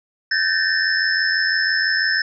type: tone cluster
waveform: sine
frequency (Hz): 1544 / 1729 / 1815 / 5250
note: G6 / A6 / A#6 / E8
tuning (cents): -27 / -31 / -47 / -8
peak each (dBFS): -22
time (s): 0.31-2.22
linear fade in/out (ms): 5
effects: none